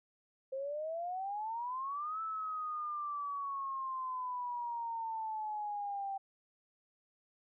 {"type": "exponential two-way sweep", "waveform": "sine", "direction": "up then down", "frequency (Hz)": [524, 1318.5, 778], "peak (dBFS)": -36, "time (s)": [0.52, 6.18], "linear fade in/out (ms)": 10, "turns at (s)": 2.21, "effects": []}